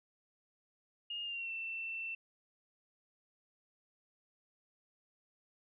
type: tone with pitch glide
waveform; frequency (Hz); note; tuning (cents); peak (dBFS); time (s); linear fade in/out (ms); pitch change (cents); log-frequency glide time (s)
sine; 2841 to 2682; F7 to E7; +29 to +29; -38; 1.1-2.15; 5; -100; 1.23-1.52
effects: none